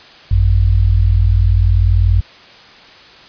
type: tone pair together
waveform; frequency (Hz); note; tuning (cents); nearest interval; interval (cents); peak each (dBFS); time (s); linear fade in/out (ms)
sine; 52.12 / 92.5; G#1 / F#2; +7 / 0; minor seventh; 993; -11; 0.31-2.21; 5
effects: white hiss -40 dBFS RMS until 3.28 s + resampled to 11025 Hz